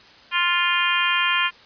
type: harmonic tone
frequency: 350 Hz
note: F4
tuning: 4 cents sharp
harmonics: 3 / 4 / 5 / 6 / 7 / 8 / 9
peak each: -24 / -26 / -25 / -30 / -24 / -27 / -27 dBFS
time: 0.31-1.51 s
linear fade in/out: 50 ms
effects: white hiss -48 dBFS RMS until 1.65 s + resampled to 11025 Hz